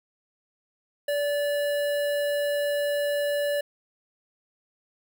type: tone with notch filter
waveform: square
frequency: 579 Hz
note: D5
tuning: 25 cents flat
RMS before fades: -26 dBFS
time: 1.08-3.61 s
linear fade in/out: 5 ms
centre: 6100 Hz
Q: 1.2
effects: none